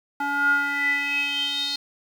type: tone with band-pass filter sweep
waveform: square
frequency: 284 Hz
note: C#4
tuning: 42 cents sharp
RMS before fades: -24 dBFS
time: 0.2-1.76 s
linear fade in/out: 5 ms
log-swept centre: 1100 to 4200 Hz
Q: 8.7
effects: 8-bit